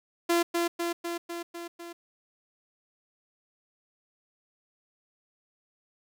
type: tone with echo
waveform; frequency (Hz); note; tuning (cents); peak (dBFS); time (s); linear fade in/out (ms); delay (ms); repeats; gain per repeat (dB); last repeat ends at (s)
sawtooth; 342; F4; -36; -18; 0.29-0.43; 10; 250; 6; -3; 1.93
effects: none